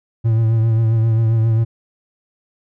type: tone with vibrato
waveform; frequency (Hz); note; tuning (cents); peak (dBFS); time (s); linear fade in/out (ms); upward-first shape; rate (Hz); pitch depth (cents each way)
triangle; 112.7; A2; +42; -10; 0.24-1.65; 20; triangle; 7.5; 43
effects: none